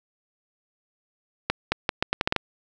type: accelerating click train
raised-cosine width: 0.3 ms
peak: -5 dBFS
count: 9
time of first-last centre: 1.5-2.363 s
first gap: 220 ms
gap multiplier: 0.78
effects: none